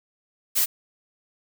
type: noise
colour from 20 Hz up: blue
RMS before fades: -21 dBFS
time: 0.55-0.66 s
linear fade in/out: 20 ms
effects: none